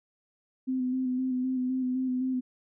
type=tone with vibrato; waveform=sine; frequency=256.1 Hz; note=C4; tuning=37 cents flat; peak=-26 dBFS; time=0.67-2.41 s; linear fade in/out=20 ms; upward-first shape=square; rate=3.9 Hz; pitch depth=22 cents each way; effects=none